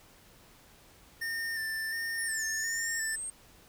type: tone with vibrato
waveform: square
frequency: 1800 Hz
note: A6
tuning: 39 cents sharp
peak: -33 dBFS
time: 1.21-3.16 s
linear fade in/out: 10 ms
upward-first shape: square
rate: 1.4 Hz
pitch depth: 23 cents each way
type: exponential two-way sweep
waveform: sine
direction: down then up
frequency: 10548 to 6370 to 8580 Hz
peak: -35 dBFS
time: 2.18-3.3 s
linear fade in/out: 2 ms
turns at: 2.45 s
effects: pink hiss -58 dBFS RMS until 3.68 s